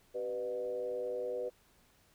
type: tone with frequency modulation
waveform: sine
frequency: 493.9 Hz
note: B4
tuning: in tune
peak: -34 dBFS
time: 0.14-1.5 s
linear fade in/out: 20 ms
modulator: 110 Hz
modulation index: 0.82
effects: pink hiss -67 dBFS RMS until 2.14 s